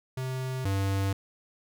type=tone pair in turn; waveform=square; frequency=129.9 / 97.71 Hz; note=C3 / G2; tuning=-12 / -5 cents; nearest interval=perfect fourth; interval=493 cents; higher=first; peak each=-31 / -26 dBFS; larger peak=second; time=0.17-0.65 / 0.65-1.13 s; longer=neither; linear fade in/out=5 ms; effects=none